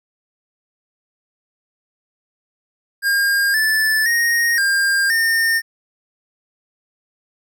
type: tone with pitch steps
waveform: square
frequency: 1613 / 1751 / 1865 / 1603 / 1820 Hz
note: G6 / A6 / A#6 / G6 / A#6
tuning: +49 / -9 / 0 / +38 / -42 cents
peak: -15 dBFS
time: 3.02-5.62 s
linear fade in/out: 50 ms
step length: 520 ms
effects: none